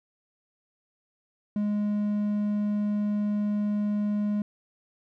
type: tone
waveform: triangle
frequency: 207.7 Hz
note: G#3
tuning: in tune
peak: -22 dBFS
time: 1.56-4.42 s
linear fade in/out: 2 ms
effects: none